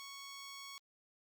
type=tone; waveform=10% pulse; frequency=1108.7 Hz; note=C#6; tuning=in tune; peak=-39 dBFS; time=0-0.78 s; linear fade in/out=0 ms; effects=Opus 48 kbps